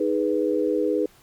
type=chord; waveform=sine; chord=G# minor; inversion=second; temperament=equal; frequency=311.1 / 415.3 / 493.9 Hz; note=D#4 / G#4 / B4; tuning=0 / 0 / 0 cents; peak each=-24 dBFS; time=0-1.06 s; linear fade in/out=5 ms; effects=pink hiss -55 dBFS RMS until 1.22 s + MP3 96 kbps